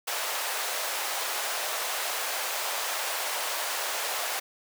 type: high-pass noise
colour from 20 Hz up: pink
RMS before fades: -31 dBFS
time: 0.07-4.4 s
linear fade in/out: 10 ms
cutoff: 570 Hz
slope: 24 dB/octave
effects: none